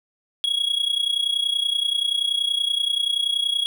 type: tone with amplitude modulation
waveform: triangle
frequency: 3323 Hz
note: G#7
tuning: in tune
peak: -15 dBFS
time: 0.44-3.66 s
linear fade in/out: 0 ms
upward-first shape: sine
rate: 30.5 Hz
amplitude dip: 80%
effects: none